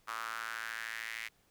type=tone with high-pass filter sweep; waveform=sawtooth; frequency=113.3 Hz; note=A#2; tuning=49 cents flat; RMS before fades=-41 dBFS; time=0.07-1.29 s; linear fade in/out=20 ms; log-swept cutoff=1200 to 2100 Hz; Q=4.3; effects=pink hiss -70 dBFS RMS until 1.5 s